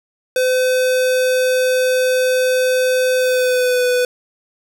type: tone with pitch glide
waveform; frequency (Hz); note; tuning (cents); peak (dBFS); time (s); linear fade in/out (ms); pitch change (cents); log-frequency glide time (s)
square; 510 to 496.9; C5 to B4; -44 to +11; -14; 0.36-4.05; 2; -45; 3.18-3.86
effects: none